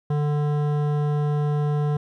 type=tone with hard clipping; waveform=sine; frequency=147.7 Hz; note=D3; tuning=10 cents sharp; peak=-22 dBFS; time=0.1-1.97 s; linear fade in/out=5 ms; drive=14 dB; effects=none